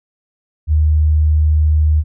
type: tone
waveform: sine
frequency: 76.8 Hz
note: D#2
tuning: 22 cents flat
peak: -9 dBFS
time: 0.67-2.04 s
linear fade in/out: 50 ms
effects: none